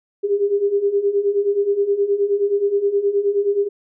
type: beating tone pair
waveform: sine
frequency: 396.7 / 406.2 Hz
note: G4 / G#4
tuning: +21 / -38 cents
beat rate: 9.5 Hz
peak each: -21 / -17 dBFS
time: 0.23-3.69 s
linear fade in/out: 20 ms
effects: none